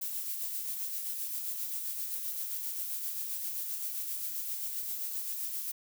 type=noise with tremolo; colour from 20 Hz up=violet; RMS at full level=-35 dBFS; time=0.01-5.72 s; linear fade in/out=10 ms; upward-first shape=sine; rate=7.6 Hz; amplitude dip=35%; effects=none